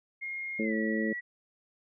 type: tone with pitch glide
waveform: sine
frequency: 2138 to 1938 Hz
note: C7 to B6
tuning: +37 to -33 cents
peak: -34 dBFS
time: 0.21-1.21 s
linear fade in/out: 20 ms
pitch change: -170 cents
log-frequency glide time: 0.62-0.74 s
type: harmonic tone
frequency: 109.9 Hz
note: A2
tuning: 2 cents flat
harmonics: 2 / 3 / 4 / 5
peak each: -30 / -34 / -36 / -38 dBFS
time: 0.59-1.13 s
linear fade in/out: 5 ms
effects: none